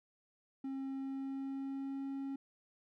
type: tone with pitch glide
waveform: triangle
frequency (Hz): 269.2 to 273.1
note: C4 to C#4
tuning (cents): +49 to -26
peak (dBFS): -36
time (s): 0.64-2.36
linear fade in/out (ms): 5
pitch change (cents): +25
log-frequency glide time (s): 0.95-2.05
effects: none